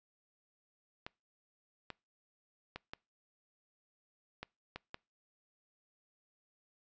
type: clicks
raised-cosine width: 0.3 ms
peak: -26 dBFS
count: 7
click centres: 1.065 / 1.903 / 2.76 / 2.935 / 4.43 / 4.76 / 4.944 s
effects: noise-tail reverb RT60 0.3 s tail -26 dB re dry + resampled to 16000 Hz